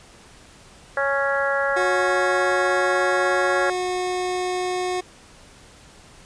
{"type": "harmonic tone", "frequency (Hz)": 277.2, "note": "C#4", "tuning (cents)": 0, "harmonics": [2, 3, 4, 5, 6, 7], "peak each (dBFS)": [-23, -29, -30, -26, -25, -33], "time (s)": [0.97, 3.7], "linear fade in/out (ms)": 2}
{"type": "tone", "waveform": "25% pulse", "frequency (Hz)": 364.1, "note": "F#4", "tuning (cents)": -28, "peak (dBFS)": -19, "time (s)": [1.76, 5.01], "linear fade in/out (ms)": 10}
{"effects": ["pink hiss -48 dBFS RMS until 6.25 s", "resampled to 22050 Hz"]}